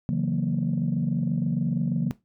sine chord, F# dominant seventh, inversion second, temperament equal, 138.59 / 164.81 / 185 / 233.1 Hz, C#3 / E3 / F#3 / A#3, 0 / 0 / 0 / 0 cents, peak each -27 dBFS, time 0.09-2.11 s, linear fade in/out 0 ms, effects noise-tail reverb RT60 0.2 s tail -18 dB re dry + tanh soft clip ceiling -16 dBFS

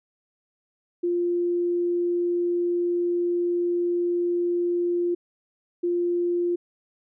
sine tone pair in turn, 349.2 / 349.2 Hz, F4 / F4, 0 / 0 cents, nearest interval unison, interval 0 cents, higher neither, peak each -21 dBFS, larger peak neither, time 1.03-5.15 / 5.83-6.56 s, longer first, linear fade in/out 10 ms, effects none

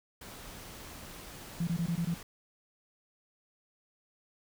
pink noise, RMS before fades -47 dBFS, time 0.21-2.23 s, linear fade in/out 5 ms
sine tone bursts, 169.3 Hz, E3, 46 cents sharp, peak -28 dBFS, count 6, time 1.6-2.143 s, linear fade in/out 5 ms, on 73 ms, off 21 ms
effects none

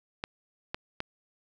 clicks, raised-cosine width 0.3 ms, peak -16 dBFS, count 3, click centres 0.239 / 0.745 / 1.004 s, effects none

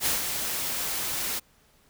white noise with ADSR envelope, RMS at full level -24 dBFS, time 0-1.4 s, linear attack 60 ms, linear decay 150 ms, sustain -6 dB, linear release 21 ms, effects pink hiss -62 dBFS RMS until 1.89 s

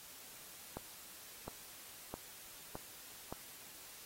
accelerating click train, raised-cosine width 1 ms, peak -29 dBFS, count 5, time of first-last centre 0.77-3.325 s, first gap 710 ms, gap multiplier 0.93, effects white hiss -54 dBFS RMS until 4.05 s + AAC 48 kbps

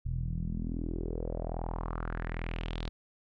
sawtooth tone with low-pass filter sweep, 41.2 Hz, E1, in tune, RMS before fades -35 dBFS, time 0.05-2.89 s, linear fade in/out 0 ms, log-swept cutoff 110 to 4100 Hz, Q 3.7, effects none

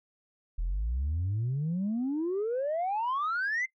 sine exponential sweep, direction up, 38.89 to 2093 Hz, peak -26 dBFS, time 0.58-3.66 s, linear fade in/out 10 ms, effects noise-tail reverb RT60 0.1 s tail -21 dB re dry + tanh soft clip ceiling -25 dBFS

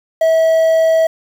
triangle tone with quantisation, 648 Hz, E5, 30 cents flat, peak -7 dBFS, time 0.21-1.07 s, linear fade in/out 5 ms, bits 6, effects none

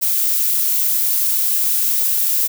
violet noise, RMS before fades -17 dBFS, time 0.01-2.48 s, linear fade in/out 20 ms, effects none

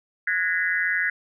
sine tone cluster, 1461 / 1663 / 1842 / 2014 Hz, F#6 / G#6 / A#6 / B6, -22 / +2 / -21 / +33 cents, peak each -28 / -25 / -27 / -27 dBFS, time 0.27-1.1 s, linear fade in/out 5 ms, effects none

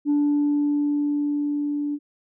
sine tone with level ramp, 291.5 Hz, D4, 13 cents flat, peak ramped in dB -15 to -23 dBFS, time 0.05-1.99 s, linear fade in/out 50 ms, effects tanh soft clip ceiling -15 dBFS

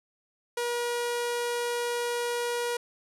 sawtooth tone with low-pass filter, 479.2 Hz, A#4, 48 cents sharp, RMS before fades -30 dBFS, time 0.57-2.77 s, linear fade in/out 5 ms, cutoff 11000 Hz, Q 1.1, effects none

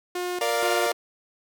sawtooth tone with tremolo, 357.9 Hz, F4, 42 cents sharp, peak -23 dBFS, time 0.15-0.93 s, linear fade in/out 5 ms, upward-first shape square, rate 2.1 Hz, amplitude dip 75%
sawtooth chord, Bb major, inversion none, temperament equal, 466.2 / 587.3 / 698.5 Hz, Bb4 / D5 / F5, 0 / 0 / 0 cents, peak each -23 dBFS, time 0.41-0.92 s, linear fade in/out 2 ms
effects none

